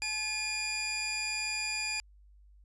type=tone pair together; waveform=20% pulse; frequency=858 / 2427 Hz; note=A5 / D#7; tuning=-44 / -44 cents; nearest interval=octave + tritone; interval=1800 cents; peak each=-38 / -27 dBFS; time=0.02-2 s; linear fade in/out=0 ms; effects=added 50 Hz sine -55 dBFS peak until 2.64 s + resampled to 22050 Hz